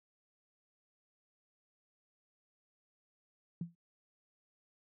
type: tone with exponential decay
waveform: sine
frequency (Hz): 170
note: F3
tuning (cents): -46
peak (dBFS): -32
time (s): 3.61-3.75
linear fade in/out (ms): 2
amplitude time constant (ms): 29
effects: high-pass 100 Hz 12 dB/octave